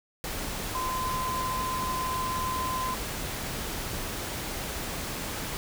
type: tone in noise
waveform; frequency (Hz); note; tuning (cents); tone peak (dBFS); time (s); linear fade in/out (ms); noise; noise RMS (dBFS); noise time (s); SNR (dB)
sine; 1028; C6; -31; -29; 0.75-2.94; 0; pink; -34; 0.24-5.57; +2
effects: none